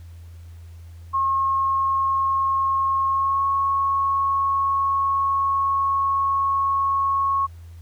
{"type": "tone with pitch glide", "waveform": "sine", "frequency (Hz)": [1081, 1098], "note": ["C#6", "C#6"], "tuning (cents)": [-44, -17], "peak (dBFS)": -18, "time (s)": [1.13, 7.47], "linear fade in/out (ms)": 20, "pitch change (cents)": 27, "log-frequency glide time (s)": [3.1, 3.44], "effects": ["added 84 Hz sine -38 dBFS peak until 7.81 s", "pink hiss -58 dBFS RMS until 7.81 s"]}